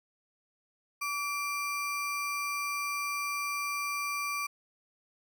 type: ring-modulated tone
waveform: square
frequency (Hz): 1760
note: A6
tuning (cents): 0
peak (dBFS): -29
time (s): 1.01-4.47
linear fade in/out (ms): 10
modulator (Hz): 610
effects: none